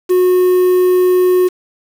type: tone with quantisation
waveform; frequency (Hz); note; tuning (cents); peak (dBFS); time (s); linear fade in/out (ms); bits
triangle; 364.2; F#4; -27; -6; 0.09-1.49; 20; 5
effects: none